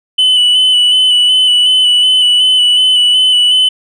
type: tone with vibrato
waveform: sine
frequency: 2993 Hz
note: F#7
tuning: 19 cents sharp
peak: -3 dBFS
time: 0.18-3.69 s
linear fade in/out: 10 ms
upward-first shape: square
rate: 2.7 Hz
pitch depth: 20 cents each way
effects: tanh soft clip ceiling -5 dBFS